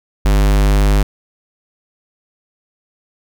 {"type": "tone", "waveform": "square", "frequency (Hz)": 50.2, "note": "G1", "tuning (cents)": 42, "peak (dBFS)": -10, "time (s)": [0.25, 1.03], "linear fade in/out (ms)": 5, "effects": []}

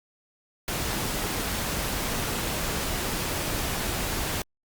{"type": "noise", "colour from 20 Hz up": "pink", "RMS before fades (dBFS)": -29, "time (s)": [0.68, 4.42], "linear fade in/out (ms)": 2, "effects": ["Opus 48 kbps"]}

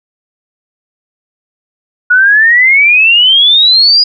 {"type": "exponential sweep", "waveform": "sine", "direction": "up", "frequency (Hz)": [1446, 4956], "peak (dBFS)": -3, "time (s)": [2.1, 4.04], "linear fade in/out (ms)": 10, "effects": []}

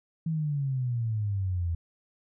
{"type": "exponential sweep", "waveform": "sine", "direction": "down", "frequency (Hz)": [164.81, 82.41], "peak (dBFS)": -26, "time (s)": [0.26, 1.75], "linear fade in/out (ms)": 5, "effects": []}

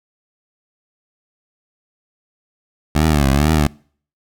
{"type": "tone with vibrato", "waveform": "15% pulse", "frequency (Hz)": 73, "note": "D2", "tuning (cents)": -10, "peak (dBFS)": -6, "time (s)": [2.95, 3.67], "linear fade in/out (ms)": 5, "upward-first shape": "triangle", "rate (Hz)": 2.2, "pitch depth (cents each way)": 170, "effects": ["noise-tail reverb RT60 0.5 s tail -25 dB re dry"]}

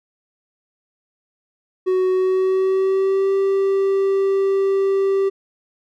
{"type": "tone with pitch glide", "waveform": "triangle", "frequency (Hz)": [371.7, 390.2], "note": ["F#4", "G4"], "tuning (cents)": [8, -8], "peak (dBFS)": -13, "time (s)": [1.86, 5.3], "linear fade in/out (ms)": 20, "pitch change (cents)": 84, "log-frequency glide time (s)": [2.11, 3.33], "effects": []}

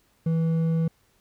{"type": "tone with hard clipping", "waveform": "sine", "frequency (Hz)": 163.4, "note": "E3", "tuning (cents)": -15, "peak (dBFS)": -22, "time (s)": [0.26, 0.88], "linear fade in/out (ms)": 5, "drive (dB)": 5, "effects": ["pink hiss -65 dBFS RMS until 1.2 s"]}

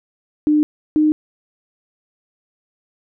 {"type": "tone pair in turn", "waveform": "sine", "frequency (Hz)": [301.1, 306.2], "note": ["D4", "D#4"], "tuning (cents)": [43, -28], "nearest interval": "unison", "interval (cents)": 29, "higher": "second", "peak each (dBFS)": -11, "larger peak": "neither", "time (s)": [[0.47, 0.63], [0.96, 1.12]], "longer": "neither", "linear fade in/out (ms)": 0, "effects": []}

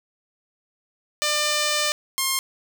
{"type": "tone pair in turn", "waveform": "5% pulse", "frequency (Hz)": [598, 1065.5], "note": ["D5", "C6"], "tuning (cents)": [31, 31], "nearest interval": "minor seventh", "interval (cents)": 1000, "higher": "second", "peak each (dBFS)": -9, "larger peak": "neither", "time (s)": [[1.22, 1.92], [2.18, 2.39]], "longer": "first", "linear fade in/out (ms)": 0, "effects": []}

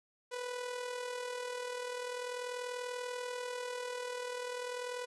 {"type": "tone with amplitude modulation", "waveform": "sawtooth", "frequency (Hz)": 493.9, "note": "B4", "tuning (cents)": 0, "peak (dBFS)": -32, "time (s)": [0.31, 5.06], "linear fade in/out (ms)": 20, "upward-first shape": "sine", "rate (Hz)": 40.4, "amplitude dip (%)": 50, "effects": ["resampled to 24000 Hz"]}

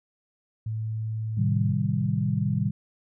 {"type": "tone", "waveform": "sine", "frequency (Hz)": 110.1, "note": "A2", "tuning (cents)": 2, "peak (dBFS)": -27, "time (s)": [0.66, 1.72], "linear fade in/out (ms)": 5}
{"type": "chord", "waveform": "sine", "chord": "A half-diminished seventh", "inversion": "none", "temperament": "equal", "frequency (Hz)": [110, 130.81, 155.56, 196], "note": ["A2", "C3", "Eb3", "G3"], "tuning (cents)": [0, 0, 0, 0], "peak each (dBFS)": -28, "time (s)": [1.37, 2.71], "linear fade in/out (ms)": 10}
{"effects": []}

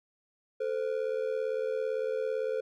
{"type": "ring-modulated tone", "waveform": "triangle", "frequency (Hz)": 480, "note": "B4", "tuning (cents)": -49, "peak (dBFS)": -24, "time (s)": [0.6, 2.61], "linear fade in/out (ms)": 10, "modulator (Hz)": 38.9, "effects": []}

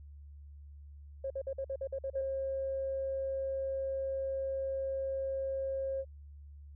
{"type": "tone bursts", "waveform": "sine", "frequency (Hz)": 540, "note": "C#5", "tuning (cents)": -45, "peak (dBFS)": -33, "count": 9, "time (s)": [1.24, 2.215], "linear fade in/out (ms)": 5, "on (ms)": 63, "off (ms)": 51}
{"type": "tone", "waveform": "sine", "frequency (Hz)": 538, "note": "C5", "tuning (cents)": 48, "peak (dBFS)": -32, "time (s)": [2.13, 6.05], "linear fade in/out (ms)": 50}
{"effects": ["tanh soft clip ceiling -25 dBFS", "added 72 Hz sine -48 dBFS peak until 6.75 s"]}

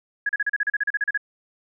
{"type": "tone bursts", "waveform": "sine", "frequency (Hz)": 1670, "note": "G#6", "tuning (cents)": 9, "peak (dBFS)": -19, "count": 14, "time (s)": [0.26, 1.176], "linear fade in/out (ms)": 5, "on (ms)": 32, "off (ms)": 36, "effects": []}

